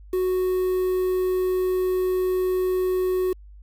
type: tone with quantisation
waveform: triangle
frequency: 369.1 Hz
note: F#4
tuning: 4 cents flat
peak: -18 dBFS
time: 0.13-3.33 s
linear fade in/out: 5 ms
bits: 7
effects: added 50 Hz sine -42 dBFS peak until 3.62 s